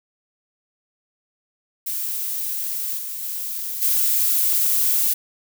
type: noise with level steps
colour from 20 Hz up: violet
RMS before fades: -26 / -30 / -28 / -19 dBFS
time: 1.86-5.14 s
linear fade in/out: 10 ms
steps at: 2.97 / 3.22 / 3.81 s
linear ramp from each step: 20 ms
effects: none